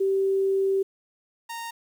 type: tone pair in turn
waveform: sine / sawtooth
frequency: 388 / 926 Hz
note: G4 / A#5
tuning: -18 / -12 cents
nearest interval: octave + minor third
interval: 1506 cents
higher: second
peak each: -20 / -29 dBFS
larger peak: first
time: 0-0.83 / 1.49-1.71 s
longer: first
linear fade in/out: 10 ms
effects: 9-bit